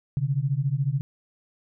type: beating tone pair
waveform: sine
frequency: 131.2 / 145.2 Hz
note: C3 / D3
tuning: +5 / -19 cents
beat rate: 14 Hz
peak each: -25 dBFS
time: 0.17-1.01 s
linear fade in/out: 0 ms
effects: none